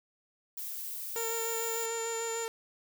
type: noise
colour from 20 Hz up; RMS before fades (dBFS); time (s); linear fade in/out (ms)
violet; -39; 0.57-1.86; 5
type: tone with vibrato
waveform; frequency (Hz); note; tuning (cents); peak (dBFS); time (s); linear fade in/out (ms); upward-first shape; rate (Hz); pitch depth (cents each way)
sawtooth; 456.7; A#4; -36; -30; 1.16-2.48; 0; square; 6.7; 13
type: tone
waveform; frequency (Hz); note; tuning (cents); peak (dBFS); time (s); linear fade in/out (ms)
sine; 7080; A8; +10; -37; 1.16-2.45; 5
effects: none